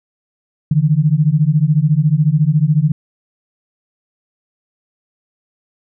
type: beating tone pair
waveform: sine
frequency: 145.2 / 159.2 Hz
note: D3 / D#3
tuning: -19 / +40 cents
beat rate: 14 Hz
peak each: -13 dBFS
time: 0.71-2.92 s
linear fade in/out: 5 ms
effects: none